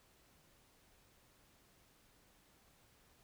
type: silence
effects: pink hiss -69 dBFS RMS until 3.23 s